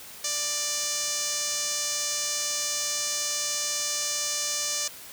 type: tone with band-pass filter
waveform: sawtooth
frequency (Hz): 590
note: D5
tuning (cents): +8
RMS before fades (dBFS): -29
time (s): 0.24-4.88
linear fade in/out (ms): 5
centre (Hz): 6300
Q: 2.9
effects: white hiss -44 dBFS RMS until 5.12 s